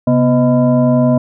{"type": "tone with frequency modulation", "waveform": "sine", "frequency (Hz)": 245.1, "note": "B3", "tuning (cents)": -13, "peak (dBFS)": -8, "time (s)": [0.07, 1.18], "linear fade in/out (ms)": 5, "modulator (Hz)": 379, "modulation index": 1.1, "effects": []}